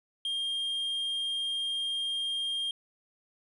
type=tone; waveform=triangle; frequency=3213 Hz; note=G7; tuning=42 cents sharp; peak=-28 dBFS; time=0.25-2.71 s; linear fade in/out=2 ms; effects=resampled to 24000 Hz + 11-bit